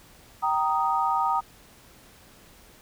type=chord; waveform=sine; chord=Eb major; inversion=first; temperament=just; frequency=777.8 / 933.4 / 1244.5 Hz; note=G5 / Bb5 / Eb6; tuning=-14 / +2 / 0 cents; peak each=-27 / -25 / -26 dBFS; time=0.42-1.41 s; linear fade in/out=20 ms; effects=pink hiss -53 dBFS RMS until 2.81 s